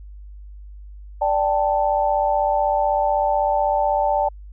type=chord; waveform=sine; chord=D suspended fourth; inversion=none; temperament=equal; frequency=587.3 / 784 / 880 Hz; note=D5 / G5 / A5; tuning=0 / 0 / 0 cents; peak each=-21 dBFS; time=1.21-4.29 s; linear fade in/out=10 ms; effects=added 50 Hz sine -36 dBFS peak until 4.52 s